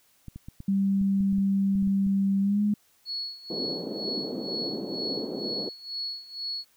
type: clicks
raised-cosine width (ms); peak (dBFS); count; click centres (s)
5; -27; 12; 0.283 / 0.36 / 0.485 / 0.604 / 1.014 / 1.207 / 1.327 / 1.384 / 1.755 / 1.826 / 1.874 / 2.066
type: tone with pitch glide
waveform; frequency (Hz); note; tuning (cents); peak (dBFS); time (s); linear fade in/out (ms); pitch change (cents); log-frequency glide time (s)
sine; 196 to 207.7; G3 to G#3; 0 to 0; -21; 0.68-2.74; 5; +100; 2.41-2.62
type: tone with tremolo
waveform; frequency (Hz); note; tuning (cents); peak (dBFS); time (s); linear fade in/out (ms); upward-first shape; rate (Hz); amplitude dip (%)
sine; 4368; C#8; -26; -29; 3.05-6.65; 50; sine; 2.1; 85
type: band-pass noise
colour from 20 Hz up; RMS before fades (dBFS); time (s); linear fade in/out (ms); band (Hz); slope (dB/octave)
white; -34; 3.5-5.69; 2; 200 to 460; 24
effects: white hiss -64 dBFS RMS until 6.76 s